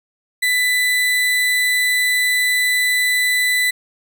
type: tone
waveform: 35% pulse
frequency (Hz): 1992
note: B6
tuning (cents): +14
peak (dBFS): -13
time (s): 0.42-3.71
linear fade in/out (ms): 10
effects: none